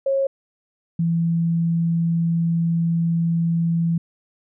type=tone pair in turn; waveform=sine; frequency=544 / 167.24 Hz; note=C#5 / E3; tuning=-33 / +25 cents; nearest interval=octave + minor sixth; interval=2042 cents; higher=first; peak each=-17 dBFS; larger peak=neither; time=0.06-0.27 / 0.99-3.98 s; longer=second; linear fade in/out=5 ms; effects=none